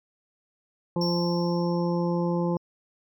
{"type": "harmonic tone", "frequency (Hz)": 172.9, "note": "F3", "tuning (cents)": -17, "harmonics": [1, 2, 3, 5, 6], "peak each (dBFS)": [-25, -29, -31, -35, -39], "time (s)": [0.96, 2.57], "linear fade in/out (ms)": 2}
{"type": "tone with exponential decay", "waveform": "triangle", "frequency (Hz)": 5450, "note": "F8", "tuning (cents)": -43, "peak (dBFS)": -27, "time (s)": [1.01, 2.58], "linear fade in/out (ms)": 5, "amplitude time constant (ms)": 340}
{"effects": []}